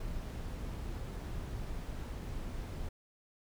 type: noise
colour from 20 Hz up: brown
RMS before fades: -40 dBFS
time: 0-2.89 s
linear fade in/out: 5 ms
effects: none